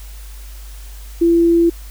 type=tone; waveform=sine; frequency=337.8 Hz; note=E4; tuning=42 cents sharp; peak=-9 dBFS; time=1.21-1.7 s; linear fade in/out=10 ms; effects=added 50 Hz sine -31 dBFS peak until 1.9 s + white hiss -43 dBFS RMS until 1.9 s